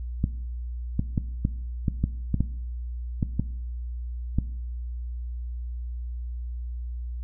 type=clicks; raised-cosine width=5 ms; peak=-10 dBFS; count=11; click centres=0.241 / 0.994 / 1.178 / 1.451 / 1.882 / 2.04 / 2.343 / 2.406 / 3.228 / 3.396 / 4.386 s; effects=noise-tail reverb RT60 0.8 s tail -18 dB re dry + added 60 Hz sine -30 dBFS peak until 7.23 s